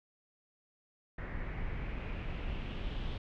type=noise with low-pass filter sweep; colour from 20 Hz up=brown; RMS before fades=-38 dBFS; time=1.18-3.18 s; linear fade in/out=5 ms; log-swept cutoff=1900 to 3400 Hz; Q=3.4; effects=none